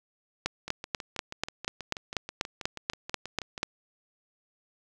two click trains, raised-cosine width 0.2 ms, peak -10 / -20 dBFS, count 14 / 19, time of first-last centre 0.46-3.631 / 0.68-3.579 s, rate 4.1 / 6.21 Hz, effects none

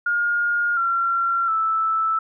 sine tone with pitch steps, 1421 / 1367.8 / 1316.7 Hz, F6 / F6 / E6, +30 / -36 / -2 cents, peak -18 dBFS, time 0.06-2.19 s, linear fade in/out 5 ms, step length 710 ms, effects none

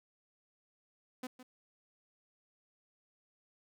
sawtooth tone with echo, 253.8 Hz, B3, 47 cents sharp, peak -35 dBFS, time 1.23-1.27 s, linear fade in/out 5 ms, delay 160 ms, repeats 1, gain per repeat -12 dB, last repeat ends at 1.43 s, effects none

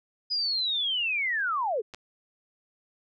sine linear sweep, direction down, 5000 to 385.2 Hz, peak -25 dBFS, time 0.3-1.82 s, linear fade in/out 20 ms
clicks, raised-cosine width 0.2 ms, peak -24 dBFS, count 2, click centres 1.938 / 1.946 s
effects none

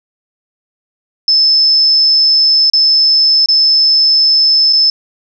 sine tone with dropouts, 5250 Hz, E8, 8 cents flat, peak -6 dBFS, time 1.28-4.9 s, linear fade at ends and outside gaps 2 ms, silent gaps 2.7-2.734 / 3.46-3.486 / 4.727-4.731 s, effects none

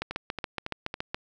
two click trains, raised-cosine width 0.3 ms, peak -17 / -14 dBFS, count 4 / 9, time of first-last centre 0.11-0.941 / 0.02-1.145 s, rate 3.61 / 7.11 Hz, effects none

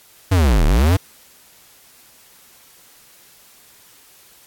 square linear two-way sweep, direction down then up, 99.3 to 34.65 to 99.3 Hz, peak -12 dBFS, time 0.31-0.97 s, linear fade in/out 10 ms, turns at 0.65 s, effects white hiss -49 dBFS RMS until 4.46 s + AAC 64 kbps

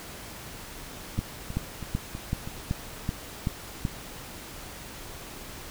two click trains, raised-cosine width 5 ms, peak -14 / -23 dBFS, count 8 / 5, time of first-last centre 1.19-3.852 / 1.18-2.474 s, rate 2.63 / 3.09 Hz, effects pink hiss -42 dBFS RMS until 5.7 s

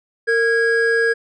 triangle tone pair together, 459.3 / 1646.7 Hz, A#4 / G#6, -26 / -15 cents, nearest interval octave + minor seventh, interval 2211 cents, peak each -15 dBFS, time 0.27-1.14 s, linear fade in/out 20 ms, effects resampled to 22050 Hz

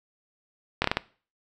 slowing click train, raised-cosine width 0.3 ms, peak -6 dBFS, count 5, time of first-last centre 0.82-0.97 s, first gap 23 ms, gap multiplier 1.34, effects noise-tail reverb RT60 0.4 s tail -20 dB re dry

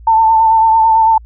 sine tone with vibrato, 892 Hz, A5, 23 cents sharp, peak -6 dBFS, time 0.07-1.18 s, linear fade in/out 5 ms, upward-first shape triangle, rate 9 Hz, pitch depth 37 cents each way, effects added 57 Hz sine -33 dBFS peak until 1.25 s

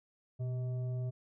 sine tone with frequency modulation, 123.47 Hz, B2, in tune, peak -33 dBFS, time 0.39-1.11 s, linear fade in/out 20 ms, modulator 512 Hz, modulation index 0.29, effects none

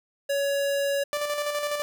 square tone, 561 Hz, C#5, 21 cents sharp, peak -24 dBFS, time 0.29-1.04 s, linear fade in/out 10 ms
sawtooth tone with tremolo, 587.3 Hz, D5, in tune, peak -21 dBFS, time 1.13-1.82 s, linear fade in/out 0 ms, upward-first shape square, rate 12 Hz, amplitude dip 40%
effects none

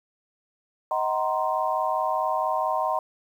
sine chord, C half-diminished seventh, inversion first, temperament just, 627.9 / 753.5 / 941.9 / 1046.5 Hz, Eb5 / Gb5 / Bb5 / C6, +16 / +31 / +18 / 0 cents, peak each -28 dBFS, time 0.91-2.99 s, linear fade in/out 2 ms, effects 9-bit

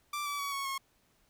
sawtooth tone with pitch steps, 1174.7 / 1151.9 / 1129.5 / 1107.5 / 1086 Hz, D6 / D6 / C#6 / C#6 / C#6, 0 / -34 / +32 / -2 / -36 cents, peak -30 dBFS, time 0.13-0.78 s, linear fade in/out 5 ms, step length 130 ms, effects pink hiss -70 dBFS RMS until 1.29 s

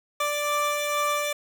25% pulse tone pair together, 587 / 1176.2 Hz, D5 / D6, -1 / +2 cents, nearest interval octave, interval 1203 cents, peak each -23 dBFS, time 0.2-1.33 s, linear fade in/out 5 ms, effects none

